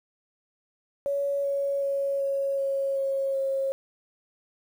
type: tone with pitch steps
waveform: sine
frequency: 562 / 558.4 / 554.9 / 551.4 / 547.9 / 544.4 / 541 Hz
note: C#5 / C#5 / C#5 / C#5 / C#5 / C#5 / C#5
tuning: +24 / +13 / +2 / -9 / -20 / -31 / -42 cents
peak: -24 dBFS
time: 1.06-3.72 s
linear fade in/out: 0 ms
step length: 380 ms
effects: 9-bit